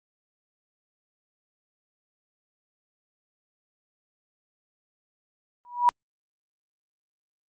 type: tone with exponential growth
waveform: sine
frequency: 970 Hz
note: B5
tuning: 31 cents flat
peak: -12 dBFS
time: 5.65-5.89 s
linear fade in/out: 0 ms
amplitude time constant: 52 ms
effects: Opus 32 kbps

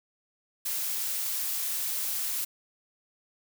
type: noise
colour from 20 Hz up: blue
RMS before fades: -31 dBFS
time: 0.65-2.45 s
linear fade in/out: 10 ms
effects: none

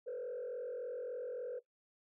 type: tone with frequency modulation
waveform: sine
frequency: 493.9 Hz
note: B4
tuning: in tune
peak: -37 dBFS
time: 0.06-1.6 s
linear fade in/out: 20 ms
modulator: 43.5 Hz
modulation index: 1
effects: noise-tail reverb RT60 0.1 s tail -17 dB re dry + tanh soft clip ceiling -36 dBFS

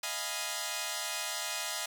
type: chord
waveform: 5% pulse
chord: F half-diminished seventh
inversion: third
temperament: equal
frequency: 622.3 / 698.5 / 830.6 / 987.8 Hz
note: Eb5 / F5 / Ab5 / Cb6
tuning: 0 / 0 / 0 / 0 cents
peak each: -28 dBFS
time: 0.03-1.86 s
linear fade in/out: 5 ms
effects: none

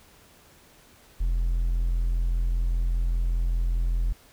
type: tone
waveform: triangle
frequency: 42.54 Hz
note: F1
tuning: 45 cents flat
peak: -19 dBFS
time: 1.2-4.13 s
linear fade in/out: 10 ms
effects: tanh soft clip ceiling -15 dBFS + pink hiss -55 dBFS RMS until 4.32 s

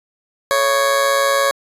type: tone with amplitude modulation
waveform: 20% pulse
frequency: 554.4 Hz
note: C#5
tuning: in tune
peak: -6 dBFS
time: 0.51-1.51 s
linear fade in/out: 0 ms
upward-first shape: sine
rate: 120 Hz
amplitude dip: 60%
effects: resampled to 32000 Hz

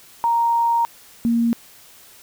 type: tone pair in turn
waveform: sine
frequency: 932.3 / 233.1 Hz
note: A#5 / A#3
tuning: 0 / 0 cents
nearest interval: 2 octaves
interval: 2400 cents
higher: first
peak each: -15 dBFS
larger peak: neither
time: 0.24-0.85 / 1.25-1.53 s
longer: first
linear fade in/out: 0 ms
effects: white hiss -47 dBFS RMS until 2.22 s

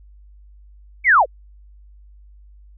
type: linear sweep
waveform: sine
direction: down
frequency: 2305 to 429.2 Hz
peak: -9 dBFS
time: 1.04-1.26 s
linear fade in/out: 50 ms
effects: added 50 Hz sine -43 dBFS peak until 2.77 s

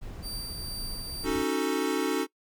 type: noise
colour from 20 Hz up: brown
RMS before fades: -39 dBFS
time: 0.01-1.44 s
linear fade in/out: 20 ms
type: tone with tremolo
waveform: sawtooth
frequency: 4662 Hz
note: D8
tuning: 14 cents flat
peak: -32 dBFS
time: 0.22-1.28 s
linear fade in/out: 50 ms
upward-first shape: triangle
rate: 2.2 Hz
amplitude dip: 30%
type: chord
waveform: square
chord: D# half-diminished seventh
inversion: third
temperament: equal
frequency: 277.2 / 311.1 / 370 / 440 Hz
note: C#4 / D#4 / F#4 / A4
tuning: 0 / 0 / 0 / 0 cents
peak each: -32 dBFS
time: 1.23-2.27 s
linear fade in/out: 50 ms
effects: noise-tail reverb RT60 0.1 s tail -22 dB re dry

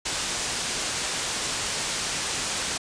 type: low-pass noise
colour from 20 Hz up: white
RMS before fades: -29 dBFS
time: 0.05-2.78 s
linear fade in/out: 10 ms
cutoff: 8600 Hz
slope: 24 dB/octave
effects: resampled to 22050 Hz

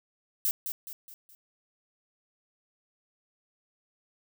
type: noise with echo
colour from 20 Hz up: violet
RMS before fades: -27 dBFS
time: 0.45-0.51 s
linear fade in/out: 0 ms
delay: 210 ms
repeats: 4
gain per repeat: -7 dB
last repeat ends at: 1.35 s
effects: none

